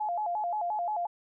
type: tone with vibrato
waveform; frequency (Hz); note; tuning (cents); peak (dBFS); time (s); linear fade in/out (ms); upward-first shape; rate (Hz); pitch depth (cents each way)
sine; 770; G5; -31; -28; 0-1.07; 10; square; 5.7; 170
effects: none